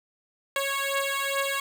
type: beating tone pair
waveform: 10% pulse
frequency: 550 / 552.4 Hz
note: C#5 / C#5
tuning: -14 / -6 cents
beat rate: 2.4 Hz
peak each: -21 / -20 dBFS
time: 0.56-1.6 s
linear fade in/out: 2 ms
effects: none